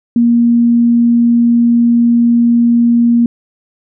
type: tone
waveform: sine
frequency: 236 Hz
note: A#3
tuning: 22 cents sharp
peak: -6 dBFS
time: 0.16-3.26 s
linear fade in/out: 2 ms
effects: none

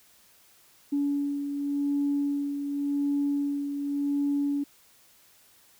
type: beating tone pair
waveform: sine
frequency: 284.5 / 285.39 Hz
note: C#4 / D4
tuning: +45 / -49 cents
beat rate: 0.89 Hz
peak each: -25 / -34 dBFS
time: 0.92-4.64 s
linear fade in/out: 10 ms
effects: tanh soft clip ceiling -18 dBFS + white hiss -59 dBFS RMS until 5.79 s

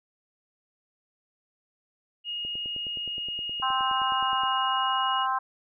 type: tone with pitch glide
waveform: sine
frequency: 2864 to 2886 Hz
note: F7 to F#7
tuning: +43 to -44 cents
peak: -30 dBFS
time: 2.24-5.27 s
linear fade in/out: 50 ms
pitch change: +13 cents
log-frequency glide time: 4.4-5.11 s
type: click train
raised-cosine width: 2 ms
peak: -32 dBFS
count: 20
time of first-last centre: 2.45-4.435 s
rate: 9.57 Hz
type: harmonic tone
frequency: 261.6 Hz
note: C4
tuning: in tune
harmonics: 3 / 4 / 5 / 6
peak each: -30 / -26 / -32 / -36 dBFS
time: 3.62-5.39 s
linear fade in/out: 10 ms
effects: none

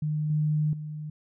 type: tone with level steps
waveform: sine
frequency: 152.1 Hz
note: D#3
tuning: 39 cents flat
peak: -25 / -22 / -33 dBFS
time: 0.02-1.1 s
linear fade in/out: 5 ms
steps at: 0.3 / 0.73 s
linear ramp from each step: 2 ms
effects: none

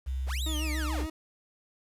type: tone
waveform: sine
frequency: 65.41 Hz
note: C2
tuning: in tune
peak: -29 dBFS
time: 0.06-1.07 s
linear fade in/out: 20 ms
type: linear two-way sweep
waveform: sawtooth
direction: up then down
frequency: 74 to 3951 to 74 Hz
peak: -32 dBFS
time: 0.26-1.06 s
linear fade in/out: 50 ms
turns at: 0.43 s
type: tone with vibrato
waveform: 40% pulse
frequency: 309 Hz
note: D#4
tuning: 12 cents flat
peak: -35 dBFS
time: 0.46-1.1 s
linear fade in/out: 5 ms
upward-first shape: sine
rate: 6.9 Hz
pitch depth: 46 cents each way
effects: resampled to 32000 Hz + 9-bit

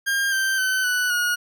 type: tone with pitch steps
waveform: 40% pulse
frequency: 1607 / 1564.9 / 1523.8 / 1483.9 / 1445 Hz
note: G6 / G6 / G6 / F#6 / F#6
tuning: +43 / -3 / -49 / +5 / -41 cents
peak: -19 dBFS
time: 0.06-1.36 s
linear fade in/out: 20 ms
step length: 260 ms
effects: none

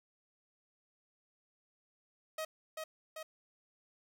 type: tone with echo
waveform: sawtooth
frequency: 631 Hz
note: D#5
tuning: 24 cents sharp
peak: -33 dBFS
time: 2.38-2.45 s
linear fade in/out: 5 ms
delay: 390 ms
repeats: 2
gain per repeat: -3 dB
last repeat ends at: 3.23 s
effects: none

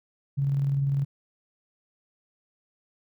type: tone with tremolo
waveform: sine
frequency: 138.9 Hz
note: C#3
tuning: 4 cents sharp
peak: -21 dBFS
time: 0.37-1.05 s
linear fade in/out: 20 ms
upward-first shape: square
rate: 20 Hz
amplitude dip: 25%
effects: none

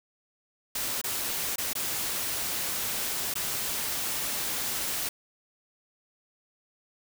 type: noise with dropouts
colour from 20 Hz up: white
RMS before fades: -31 dBFS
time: 0.75-5.09 s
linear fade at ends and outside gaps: 5 ms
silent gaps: 1.015-1.039 / 1.559-1.581 / 1.733-1.752 / 3.34-3.354 s
effects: none

